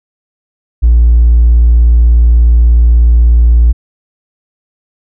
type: tone with hard clipping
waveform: sine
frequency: 58.27 Hz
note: A#1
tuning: in tune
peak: -3 dBFS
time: 0.82-3.73 s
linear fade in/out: 20 ms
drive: 1 dB
effects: none